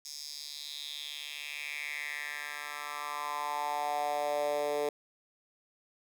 10% pulse tone with high-pass filter sweep, 146.83 Hz, D3, in tune, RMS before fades -36 dBFS, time 0.05-4.89 s, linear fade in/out 2 ms, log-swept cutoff 5600 to 460 Hz, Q 4.3, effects none

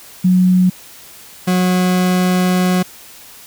sine / 40% pulse tone pair in turn, 183.1 / 182.35 Hz, F#3 / F#3, -18 / -25 cents, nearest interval unison, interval 7 cents, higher first, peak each -8 / -11 dBFS, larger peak first, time 0.24-0.7 / 1.47-2.83 s, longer second, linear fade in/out 10 ms, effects white hiss -39 dBFS RMS until 3.46 s

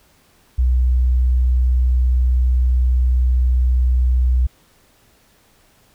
sine tone, 62.4 Hz, B1, 19 cents sharp, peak -12 dBFS, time 0.58-4.47 s, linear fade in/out 10 ms, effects pink hiss -55 dBFS RMS until 5.94 s

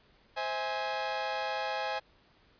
sawtooth chord, C augmented, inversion none, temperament equal with one note detuned, 523.3 / 645.7 / 830.6 Hz, C5 / E5 / G#5, 0 / -36 / 0 cents, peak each -34 / -34 / -30 dBFS, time 0.36-2 s, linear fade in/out 20 ms, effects pink hiss -64 dBFS RMS until 2.59 s + resampled to 11025 Hz

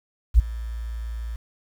sine tone with ADSR envelope, 57 Hz, A#1, 38 cents flat, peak -7 dBFS, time 0.34-1.36 s, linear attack 50 ms, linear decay 11 ms, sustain -21 dB, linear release 4 ms, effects 8-bit

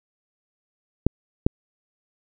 clicks, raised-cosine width 3 ms, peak -3 dBFS, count 2, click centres 1.066 / 1.465 s, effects none

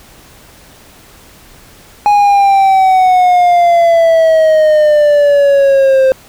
triangle exponential sweep, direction down, 830.6 to 523.3 Hz, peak -3 dBFS, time 2.06-6.12 s, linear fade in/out 0 ms, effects pink hiss -40 dBFS RMS until 6.28 s

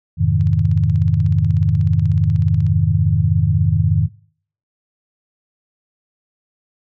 sine chord, F minor seventh, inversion none, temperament equal, 87.31 / 103.83 / 130.81 / 155.56 Hz, F2 / Ab2 / C3 / Eb3, 0 / 0 / 0 / 0 cents, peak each -18 / -17 / -21 / -17 dBFS, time 0.17-4.09 s, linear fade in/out 50 ms
click train, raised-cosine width 0.2 ms, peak -25 dBFS, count 38, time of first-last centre 0.41-2.666 s, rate 16.4 Hz
effects noise-tail reverb RT60 0.6 s tail -25 dB re dry

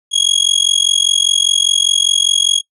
sawtooth tone with amplitude modulation, 3300 Hz, G#7, 12 cents flat, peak -3 dBFS, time 0.11-2.62 s, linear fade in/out 50 ms, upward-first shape sine, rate 45 Hz, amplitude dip 100%, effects noise-tail reverb RT60 0.1 s tail -24 dB re dry + resampled to 24000 Hz

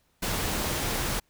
pink noise, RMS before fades -29 dBFS, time 0.22-1.2 s, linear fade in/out 10 ms, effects pink hiss -69 dBFS RMS until 1.29 s

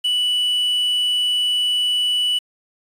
triangle tone with quantisation, 2960 Hz, F#7, in tune, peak -15 dBFS, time 0.04-2.39 s, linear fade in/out 10 ms, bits 7, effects resampled to 32000 Hz

